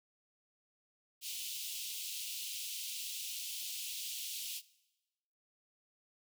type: high-pass noise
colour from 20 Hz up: pink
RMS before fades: -42 dBFS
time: 1.21-4.62 s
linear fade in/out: 50 ms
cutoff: 2700 Hz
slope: 48 dB/octave
effects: noise-tail reverb RT60 1.0 s tail -20 dB re dry